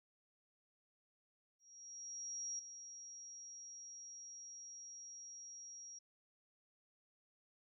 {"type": "tone with ADSR envelope", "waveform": "sine", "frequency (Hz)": 5660, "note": "F8", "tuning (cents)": 22, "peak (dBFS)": -40, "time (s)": [1.59, 5.99], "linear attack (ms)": 1000, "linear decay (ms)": 3, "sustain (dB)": -10, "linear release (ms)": 7, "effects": []}